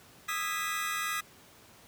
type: chord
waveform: sawtooth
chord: E major seventh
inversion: third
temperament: just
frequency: 1236.1 / 1318.5 / 1648.1 / 1977.8 Hz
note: D#6 / E6 / G#6 / B6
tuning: -12 / 0 / -14 / +2 cents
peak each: -31 / -36 / -35 / -32 dBFS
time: 0.28-1.21 s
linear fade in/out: 10 ms
effects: pink hiss -56 dBFS RMS until 1.87 s + high-pass 80 Hz 12 dB/octave